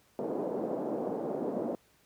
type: band-pass noise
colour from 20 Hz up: white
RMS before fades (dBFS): -34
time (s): 0.19-1.75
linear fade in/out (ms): 0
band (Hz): 200 to 610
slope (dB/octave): 24
effects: pink hiss -66 dBFS RMS until 2.05 s + high-pass 60 Hz 12 dB/octave